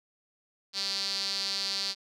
sawtooth tone with band-pass filter, 196 Hz, G3, in tune, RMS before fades -32 dBFS, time 0.73-1.95 s, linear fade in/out 50 ms, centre 4500 Hz, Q 6.7, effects none

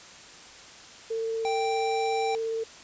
sine tone with vibrato, 450.2 Hz, A4, 40 cents sharp, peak -27 dBFS, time 1.1-2.64 s, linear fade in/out 10 ms, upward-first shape triangle, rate 17 Hz, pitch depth 10 cents each way
square tone, 784 Hz, G5, in tune, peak -28 dBFS, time 1.45-2.35 s, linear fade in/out 0 ms
effects white hiss -47 dBFS RMS until 2.83 s + resampled to 16000 Hz

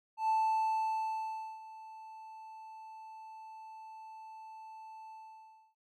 triangle tone with ADSR envelope, 880 Hz, A5, in tune, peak -24 dBFS, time 0.17-5.75 s, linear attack 120 ms, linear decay 1300 ms, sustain -21 dB, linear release 640 ms, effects noise-tail reverb RT60 0.1 s tail -24 dB re dry + tanh soft clip ceiling -21 dBFS

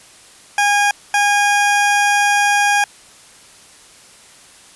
20% pulse tone bursts at uneven times, 817 Hz, G#5, 29 cents flat, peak -7 dBFS, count 2, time 0.58-0.91 / 1.14-2.84 s, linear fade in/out 2 ms, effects white hiss -44 dBFS RMS until 4.75 s + resampled to 24000 Hz

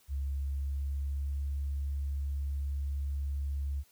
sine tone with pitch glide, 69.3 to 70.23 Hz, C#2 to C#2, 0 to +23 cents, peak -30 dBFS, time 0.08-3.84 s, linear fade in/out 50 ms, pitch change +23 cents, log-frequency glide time 0.36-1.4 s, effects tanh soft clip ceiling -26 dBFS + white hiss -65 dBFS RMS until 3.91 s

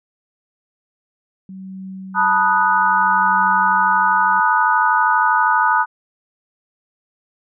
sine tone with tremolo, 190 Hz, F#3, 46 cents sharp, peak -28 dBFS, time 1.49-4.4 s, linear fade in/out 2 ms, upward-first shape triangle, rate 0.64 Hz, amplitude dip 65%
sine chord, B dominant seventh, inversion third, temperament equal with one note detuned, 880 / 972.5 / 1244.5 / 1480 Hz, A5 / B5 / D#6 / F#6, 0 / -27 / 0 / 0 cents, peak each -18 dBFS, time 2.14-5.86 s, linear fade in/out 50 ms
effects none

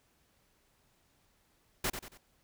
pink noise with echo, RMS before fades -32 dBFS, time 1.84-1.9 s, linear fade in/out 5 ms, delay 92 ms, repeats 3, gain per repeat -8 dB, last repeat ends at 2.176 s, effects pink hiss -71 dBFS RMS until 2.43 s

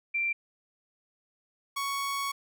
sine / sawtooth tone pair in turn, 2358 / 1112.8 Hz, D7 / C#6, +6 / +6 cents, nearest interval octave + minor second, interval 1300 cents, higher first, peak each -26 dBFS, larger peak neither, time 0.14-0.33 / 1.76-2.32 s, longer second, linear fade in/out 10 ms, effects none

